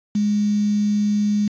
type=tone with quantisation; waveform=sine; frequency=207.7 Hz; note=G#3; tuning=in tune; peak=-16 dBFS; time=0.15-1.48 s; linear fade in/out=5 ms; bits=6; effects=resampled to 16000 Hz